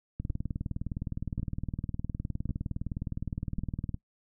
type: two click trains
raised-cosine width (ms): 5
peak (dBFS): -21 / -21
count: 74 / 4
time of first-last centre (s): 0.2-3.944 / 0.3-3.589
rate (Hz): 19.5 / 0.912
effects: noise-tail reverb RT60 0.1 s tail -20 dB re dry